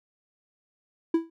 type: tone with exponential decay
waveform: triangle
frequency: 329.4 Hz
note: E4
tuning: 1 cent flat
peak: -14 dBFS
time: 1.14-1.3 s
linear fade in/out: 5 ms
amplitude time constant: 34 ms
effects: none